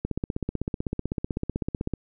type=click train; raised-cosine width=3 ms; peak=-14 dBFS; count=31; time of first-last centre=0.05-1.937 s; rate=15.9 Hz; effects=none